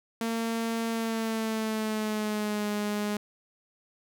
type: tone with pitch glide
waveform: sawtooth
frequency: 228.1 to 208 Hz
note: A#3 to G#3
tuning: -37 to +3 cents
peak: -24 dBFS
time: 0.21-3.17 s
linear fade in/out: 2 ms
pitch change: -160 cents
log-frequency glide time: 0.9-2.69 s
effects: none